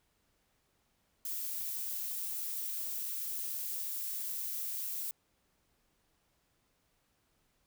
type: noise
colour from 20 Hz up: violet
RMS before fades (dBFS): -38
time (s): 1.25-5.11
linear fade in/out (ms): 2
effects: pink hiss -75 dBFS RMS until 7.66 s